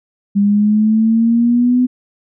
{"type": "exponential sweep", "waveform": "sine", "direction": "up", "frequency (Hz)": [200, 252.5], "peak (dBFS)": -9, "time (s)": [0.35, 1.87], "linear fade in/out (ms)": 20, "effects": []}